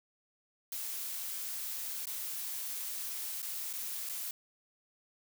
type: noise with dropouts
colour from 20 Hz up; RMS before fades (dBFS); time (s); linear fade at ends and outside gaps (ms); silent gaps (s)
blue; -39; 0.72-4.31; 2; 2.056-2.069 / 3.42-3.427 / 3.73-3.734 / 4.091-4.095
effects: none